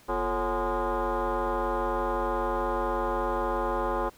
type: tone with frequency modulation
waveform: sine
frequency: 243.8 Hz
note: B3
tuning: 22 cents flat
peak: -24 dBFS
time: 0.08-4.1 s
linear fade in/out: 20 ms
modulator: 198 Hz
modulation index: 5
effects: tanh soft clip ceiling -21 dBFS + pink hiss -56 dBFS RMS until 4.17 s